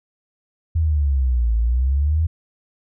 sine exponential two-way sweep, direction down then up, 83 to 55 to 83 Hz, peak -15 dBFS, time 0.75-2.27 s, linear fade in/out 10 ms, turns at 1.56 s, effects none

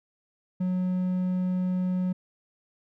triangle tone, 183 Hz, F#3, 19 cents flat, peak -22 dBFS, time 0.6-2.13 s, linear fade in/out 10 ms, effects none

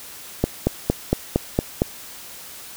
click train, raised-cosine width 2 ms, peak -3 dBFS, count 7, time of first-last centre 0.44-1.819 s, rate 4.35 Hz, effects white hiss -39 dBFS RMS until 2.76 s

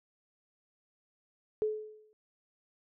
sine tone with exponential decay, 429.4 Hz, A4, 42 cents flat, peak -25 dBFS, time 1.62-2.13 s, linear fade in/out 0 ms, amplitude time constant 110 ms, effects none

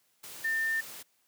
sine tone in noise, 1800 Hz, A6, 39 cents sharp, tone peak -27 dBFS, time 0.44-0.81 s, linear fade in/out 10 ms, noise white, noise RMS -45 dBFS, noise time 0.23-1.03 s, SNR +15 dB, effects white hiss -71 dBFS RMS until 1.27 s + high-pass 100 Hz 12 dB/octave

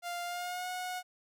sawtooth tone with pitch glide, 698.5 to 729.8 Hz, F5 to F#5, 0 to -24 cents, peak -32 dBFS, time 0.02-1.03 s, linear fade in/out 50 ms, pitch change +76 cents, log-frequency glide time 0.24-0.69 s, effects none

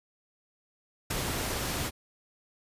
pink noise with ADSR envelope, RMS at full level -27 dBFS, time 1.1-1.91 s, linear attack 10 ms, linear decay 6 ms, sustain -5 dB, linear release 42 ms, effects resampled to 32000 Hz

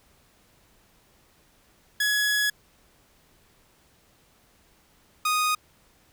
sawtooth tone pair in turn, 1684 / 1241.9 Hz, G#6 / D#6, +24 / -4 cents, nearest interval perfect fourth, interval 528 cents, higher first, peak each -18 dBFS, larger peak neither, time 2-2.5 / 5.25-5.55 s, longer first, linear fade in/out 5 ms, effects pink hiss -61 dBFS RMS until 6.12 s

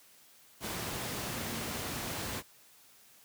sine tone in noise, 228.9 Hz, A#3, 31 cents flat, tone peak -45 dBFS, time 1.34-1.81 s, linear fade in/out 50 ms, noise pink, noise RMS -37 dBFS, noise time 0.6-2.43 s, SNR -11 dB, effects white hiss -60 dBFS RMS until 3.24 s + high-pass 80 Hz 12 dB/octave

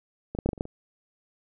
clicks, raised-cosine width 2 ms, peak -20 / -15 / -12 / -11 / -21 / -29 / -12 / -26 dBFS, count 8, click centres 0.35 / 0.388 / 0.46 / 0.49 / 0.532 / 0.578 / 0.609 / 0.654 s, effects none

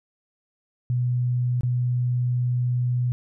sine tone with dropouts, 123.47 Hz, B2, in tune, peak -20 dBFS, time 0.9-3.12 s, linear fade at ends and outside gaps 0 ms, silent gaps 1.609-1.633 s, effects none

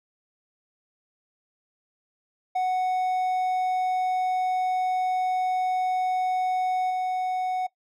triangle tone with level steps, 740 Hz, F#5, in tune, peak -20 / -22 dBFS, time 2.55-7.67 s, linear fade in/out 10 ms, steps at 6.9 s, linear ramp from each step 5 ms, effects noise-tail reverb RT60 0.1 s tail -19 dB re dry

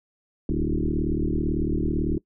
sine tone with frequency modulation, 175 Hz, F3, 4 cents sharp, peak -21 dBFS, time 0.49-2.18 s, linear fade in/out 2 ms, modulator 38 Hz, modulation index 4.9, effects noise-tail reverb RT60 0.1 s tail -21 dB re dry

